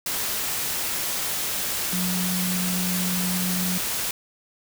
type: tone in noise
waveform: sine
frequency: 182 Hz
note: F#3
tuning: 28 cents flat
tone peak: -25 dBFS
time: 1.93-3.78 s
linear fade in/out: 2 ms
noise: white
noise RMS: -27 dBFS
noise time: 0.06-4.11 s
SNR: -1 dB
effects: none